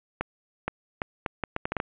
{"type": "accelerating click train", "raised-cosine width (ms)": 0.5, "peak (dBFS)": -12, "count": 10, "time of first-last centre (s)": [0.21, 1.801], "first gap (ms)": 470, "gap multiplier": 0.72, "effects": ["resampled to 8000 Hz", "9-bit"]}